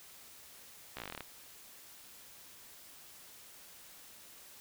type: slowing click train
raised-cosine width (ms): 0.3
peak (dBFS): -25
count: 12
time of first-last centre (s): 0.97-1.207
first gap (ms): 15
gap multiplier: 1.07
effects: white hiss -55 dBFS RMS until 4.6 s